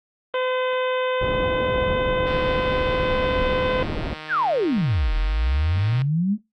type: harmonic tone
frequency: 510 Hz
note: C5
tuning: 44 cents flat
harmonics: 1 / 2 / 3 / 4 / 5 / 6 / 7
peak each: -22 / -28 / -32 / -34 / -36 / -38 / -39 dBFS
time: 0.34-3.83 s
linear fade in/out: 2 ms
type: low-pass noise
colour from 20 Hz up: pink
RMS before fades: -27 dBFS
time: 1.21-4.14 s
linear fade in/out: 5 ms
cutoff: 610 Hz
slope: 12 dB/octave
type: click train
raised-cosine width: 0.3 ms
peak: -19 dBFS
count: 582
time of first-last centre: 2.27-6.018 s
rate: 155 Hz
type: exponential two-way sweep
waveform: sine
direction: down then up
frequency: 1817 to 39.41 to 220.8 Hz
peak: -18 dBFS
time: 4.28-6.38 s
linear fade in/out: 50 ms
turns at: 5.15 s
effects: noise-tail reverb RT60 0.2 s tail -20 dB re dry + Opus 24 kbps